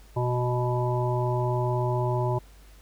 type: harmonic tone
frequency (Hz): 123.47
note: B2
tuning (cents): 0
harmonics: 1 / 3 / 5 / 7 / 8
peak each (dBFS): -25 / -30 / -32 / -33 / -34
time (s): 0.16-2.39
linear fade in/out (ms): 10
effects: added 50 Hz sine -49 dBFS peak until 2.81 s + pink hiss -57 dBFS RMS until 2.81 s